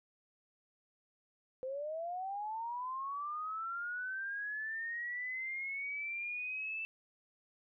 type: linear sweep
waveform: sine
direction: up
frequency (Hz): 508 to 2655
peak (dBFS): -37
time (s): 1.63-6.85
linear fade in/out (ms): 0
effects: none